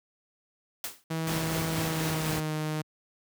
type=noise with exponential decay; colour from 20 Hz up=white; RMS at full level=-31 dBFS; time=0.84-1.04 s; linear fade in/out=1 ms; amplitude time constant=43 ms
type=tone with pitch glide; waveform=sawtooth; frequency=161.6 to 154.39 Hz; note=E3 to D#3; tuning=-34 to -13 cents; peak=-25 dBFS; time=1.1-2.82 s; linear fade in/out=10 ms; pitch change=-79 cents; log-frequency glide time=1.8-2.53 s
type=noise with tremolo; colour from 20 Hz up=pink; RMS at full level=-32 dBFS; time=1.27-2.4 s; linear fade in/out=2 ms; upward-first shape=sine; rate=4.1 Hz; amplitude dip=30%
effects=high-pass 80 Hz 12 dB/octave